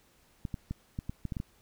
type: clicks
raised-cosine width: 5 ms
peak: -22 dBFS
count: 9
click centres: 0.452 / 0.542 / 0.71 / 0.989 / 1.095 / 1.253 / 1.322 / 1.368 / 1.401 s
effects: pink hiss -65 dBFS RMS until 1.61 s